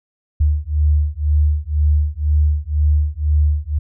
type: beating tone pair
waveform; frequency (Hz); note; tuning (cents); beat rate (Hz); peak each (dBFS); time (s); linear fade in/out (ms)
sine; 73.9 / 75.9; D2 / D#2; +11 / -42; 2; -16; 0.4-3.79; 10
effects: none